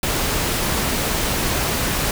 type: noise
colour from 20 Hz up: pink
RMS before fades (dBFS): -21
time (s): 0.03-2.11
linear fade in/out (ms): 2
effects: none